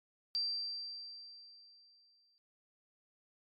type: tone with exponential decay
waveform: sine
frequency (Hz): 4699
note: D8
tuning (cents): 0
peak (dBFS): -31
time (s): 0.35-2.38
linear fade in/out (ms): 0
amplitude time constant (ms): 440
effects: MP3 96 kbps